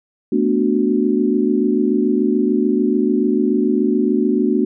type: chord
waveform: sine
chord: B minor seventh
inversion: third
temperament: equal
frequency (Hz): 220 / 246.9 / 293.7 / 370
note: A3 / B3 / D4 / F#4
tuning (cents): 0 / 0 / 0 / 0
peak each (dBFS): -19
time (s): 0.32-4.65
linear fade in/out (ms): 5
effects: none